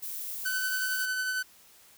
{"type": "noise", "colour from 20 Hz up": "violet", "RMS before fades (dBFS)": -37, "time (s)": [0.02, 1.06], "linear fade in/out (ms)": 10}
{"type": "tone with tremolo", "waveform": "45% pulse", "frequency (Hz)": 1512, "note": "F#6", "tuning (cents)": 37, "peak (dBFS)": -27, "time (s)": [0.45, 1.43], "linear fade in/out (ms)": 10, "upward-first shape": "triangle", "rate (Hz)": 11, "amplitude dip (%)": 35}
{"effects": ["white hiss -57 dBFS RMS until 1.97 s"]}